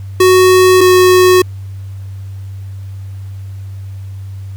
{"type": "tone pair in turn", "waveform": "square", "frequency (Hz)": [370, 366.8], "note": ["F#4", "F#4"], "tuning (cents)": [0, -15], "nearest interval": "unison", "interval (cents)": 15, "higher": "first", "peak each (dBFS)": -5, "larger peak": "neither", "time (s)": [[0.2, 0.81], [0.81, 1.42]], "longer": "neither", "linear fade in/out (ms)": 5, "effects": ["added 97 Hz sine -23 dBFS peak until 4.56 s", "pink hiss -48 dBFS RMS until 4.56 s"]}